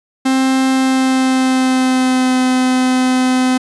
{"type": "tone with pitch glide", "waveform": "45% pulse", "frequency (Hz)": [263.4, 255.8], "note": ["C4", "C4"], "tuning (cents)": [12, -39], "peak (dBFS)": -11, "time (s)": [0.25, 3.58], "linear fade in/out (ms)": 10, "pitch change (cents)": -51, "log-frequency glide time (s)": [0.7, 2.37], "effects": ["resampled to 24000 Hz"]}